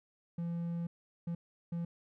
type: tone bursts at uneven times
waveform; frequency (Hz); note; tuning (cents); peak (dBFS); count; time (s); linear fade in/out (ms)
triangle; 170; F3; -46; -32; 3; 0.38-0.87 / 1.27-1.35 / 1.72-1.85; 5
effects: none